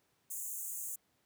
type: high-pass noise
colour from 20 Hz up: pink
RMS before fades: -41 dBFS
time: 0.3-0.96 s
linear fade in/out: 10 ms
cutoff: 6500 Hz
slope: 96 dB/octave
effects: pink hiss -75 dBFS RMS until 1.25 s + high-pass 100 Hz 12 dB/octave